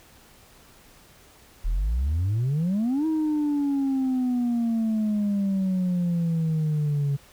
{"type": "exponential two-way sweep", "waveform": "sine", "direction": "up then down", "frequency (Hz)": [37.54, 319.8, 139.3], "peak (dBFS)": -19, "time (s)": [1.64, 7.17], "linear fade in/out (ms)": 20, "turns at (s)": 3.06, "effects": ["tanh soft clip ceiling -20 dBFS", "pink hiss -53 dBFS RMS until 7.32 s"]}